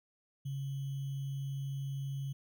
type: tone with sample-and-hold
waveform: sine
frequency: 137.3 Hz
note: C#3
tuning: 16 cents flat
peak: -35 dBFS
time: 0.45-2.33 s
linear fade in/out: 10 ms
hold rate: 3150 Hz
effects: none